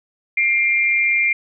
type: tone pair together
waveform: sine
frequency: 2113 / 2372 Hz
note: C7 / D7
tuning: +16 / +17 cents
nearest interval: major second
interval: 201 cents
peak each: -17 dBFS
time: 0.37-1.33 s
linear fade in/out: 5 ms
effects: none